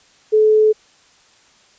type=tone; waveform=sine; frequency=431.2 Hz; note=A4; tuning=35 cents flat; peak=-9 dBFS; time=0.32-0.73 s; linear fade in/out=20 ms; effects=white hiss -52 dBFS RMS until 1.78 s + resampled to 16000 Hz